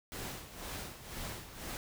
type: noise with tremolo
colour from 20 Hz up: pink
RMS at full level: -41 dBFS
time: 0.12-1.77 s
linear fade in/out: 0 ms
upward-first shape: sine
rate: 2 Hz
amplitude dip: 70%
effects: none